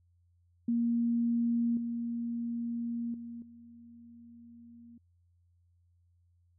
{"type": "tone with level steps", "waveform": "sine", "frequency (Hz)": 234.8, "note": "A#3", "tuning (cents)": 13, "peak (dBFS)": [-26, -32, -40, -50], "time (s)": [0.68, 4.98], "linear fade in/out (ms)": 5, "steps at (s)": [1.77, 3.14, 3.42], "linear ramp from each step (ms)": 2, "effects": ["added 87 Hz sine -65 dBFS peak until 6.58 s"]}